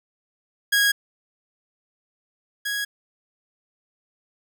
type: tone pair in turn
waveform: sawtooth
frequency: 1646 / 1657.4 Hz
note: G#6 / G#6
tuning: -16 / -4 cents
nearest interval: unison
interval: 12 cents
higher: second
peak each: -13 / -21 dBFS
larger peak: first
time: 0.72-0.92 / 2.65-2.85 s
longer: neither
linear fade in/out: 10 ms
effects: none